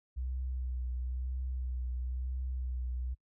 sine tone with vibrato, 63 Hz, B1, 35 cents sharp, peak -33 dBFS, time 0.16-3.15 s, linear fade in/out 20 ms, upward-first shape triangle, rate 1 Hz, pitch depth 36 cents each way, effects noise-tail reverb RT60 0.1 s tail -26 dB re dry

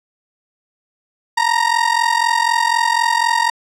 30% pulse ring-modulated tone, 933 Hz, A#5, 1 cent sharp, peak -8 dBFS, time 1.37-3.5 s, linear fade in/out 5 ms, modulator 22 Hz, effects low-pass 8000 Hz 12 dB/octave

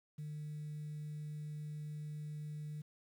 sine tone, 150.6 Hz, D3, 44 cents sharp, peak -40 dBFS, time 0.18-2.82 s, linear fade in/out 10 ms, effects tanh soft clip ceiling -38 dBFS + 11-bit

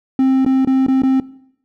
triangle tone with dropouts, 264 Hz, C4, 16 cents sharp, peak -8 dBFS, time 0.19-1.2 s, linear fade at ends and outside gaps 2 ms, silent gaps 0.449-0.462 / 0.649-0.673 / 0.865-0.883 / 1.02-1.034 s, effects noise-tail reverb RT60 0.7 s tail -19 dB re dry

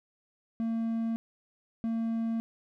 triangle tone pair in turn, 227.3 / 227.3 Hz, A#3 / A#3, -43 / -43 cents, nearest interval unison, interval 0 cents, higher neither, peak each -26 dBFS, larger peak neither, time 0.6-1.16 / 1.84-2.4 s, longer neither, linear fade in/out 0 ms, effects none

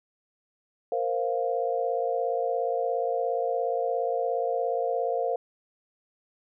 sine chord, Bb suspended second, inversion none, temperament equal, 466.2 / 523.3 / 698.5 Hz, Bb4 / C5 / F5, 0 / 0 / 0 cents, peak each -29 dBFS, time 0.92-5.36 s, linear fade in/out 2 ms, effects none

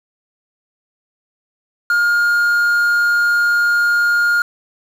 triangle tone with quantisation, 1417 Hz, F6, 25 cents sharp, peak -10 dBFS, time 1.9-4.42 s, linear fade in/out 2 ms, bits 5, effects low-pass 12000 Hz 12 dB/octave

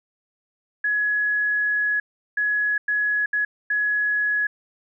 sine tone bursts at uneven times, 1684 Hz, G#6, 24 cents sharp, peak -19 dBFS, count 5, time 0.84-2 / 2.37-2.78 / 2.88-3.26 / 3.33-3.45 / 3.7-4.47 s, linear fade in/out 5 ms, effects none

